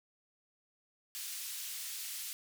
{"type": "band-pass noise", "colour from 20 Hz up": "white", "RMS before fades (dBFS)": -42, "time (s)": [1.15, 2.33], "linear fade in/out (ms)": 0, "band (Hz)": [2500, 16000], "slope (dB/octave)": 12, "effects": []}